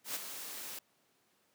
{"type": "noise with ADSR envelope", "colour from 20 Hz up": "white", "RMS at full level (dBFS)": -36, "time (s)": [0.04, 0.79], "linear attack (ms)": 110, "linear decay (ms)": 24, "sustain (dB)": -8, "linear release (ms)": 4, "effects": ["pink hiss -72 dBFS RMS until 1.54 s", "high-pass 200 Hz 12 dB/octave"]}